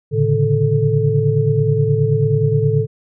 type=tone cluster; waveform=sine; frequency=111.7 / 139.5 / 148.9 / 438.8 Hz; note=A2 / C#3 / D3 / A4; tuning=+27 / +11 / +24 / -5 cents; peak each=-18 dBFS; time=0.11-2.87 s; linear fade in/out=50 ms; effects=none